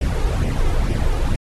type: noise with flanger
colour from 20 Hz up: brown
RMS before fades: -18 dBFS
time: 0.01-1.36 s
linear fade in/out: 5 ms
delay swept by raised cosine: 0.36 to 2.46 ms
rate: 2.2 Hz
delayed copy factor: +0.65
effects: AAC 32 kbps